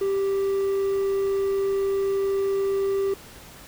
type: tone with quantisation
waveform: triangle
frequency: 392 Hz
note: G4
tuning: in tune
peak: -19 dBFS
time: 0.01-3.14 s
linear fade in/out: 5 ms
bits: 8
effects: pink hiss -45 dBFS RMS until 3.67 s